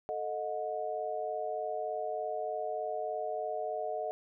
sine chord, D# diminished, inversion second, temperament equal with one note detuned, 440 / 622.3 / 725.6 Hz, A4 / D#5 / F#5, 0 / 0 / -34 cents, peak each -39 / -36 / -37 dBFS, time 0.09-4.11 s, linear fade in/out 0 ms, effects none

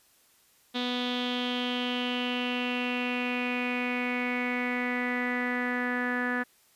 sawtooth tone with low-pass filter sweep, 246.9 Hz, B3, in tune, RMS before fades -30 dBFS, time 0.74-6.44 s, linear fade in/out 20 ms, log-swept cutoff 3600 to 1700 Hz, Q 6.9, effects white hiss -63 dBFS RMS until 6.75 s + resampled to 32000 Hz

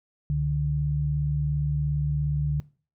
sine tone pair together, 69 / 146.21 Hz, C#2 / D3, -7 / -7 cents, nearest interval octave + minor second, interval 1300 cents, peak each -30 / -23 dBFS, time 0.3-2.6 s, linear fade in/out 0 ms, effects noise-tail reverb RT60 0.4 s tail -21 dB re dry

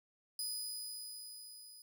20% pulse tone with level ramp, 4978 Hz, D#8, in tune, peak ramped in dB -31 to -48 dBFS, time 0.39-1.82 s, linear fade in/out 2 ms, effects none

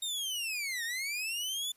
sawtooth linear two-way sweep, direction down then up, 3729 to 1800 to 3516 Hz, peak -30 dBFS, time 0.02-1.72 s, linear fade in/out 5 ms, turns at 0.84 s, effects white hiss -67 dBFS RMS until 1.76 s + resampled to 32000 Hz

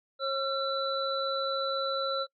sine tone cluster, 542 / 1356 / 3978 Hz, C#5 / E6 / B7, -39 / +49 / +12 cents, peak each -31 / -32 / -35 dBFS, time 0.19-2.27 s, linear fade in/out 50 ms, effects noise-tail reverb RT60 0.1 s tail -25 dB re dry

